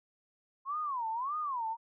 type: tone with vibrato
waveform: sine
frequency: 1046 Hz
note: C6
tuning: 1 cent flat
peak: -32 dBFS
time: 0.65-1.77 s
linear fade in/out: 50 ms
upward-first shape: sine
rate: 1.7 Hz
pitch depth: 290 cents each way
effects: none